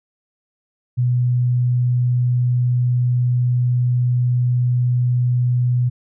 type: tone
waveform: sine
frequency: 123.47 Hz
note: B2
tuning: in tune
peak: -14 dBFS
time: 0.97-5.9 s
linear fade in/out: 20 ms
effects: none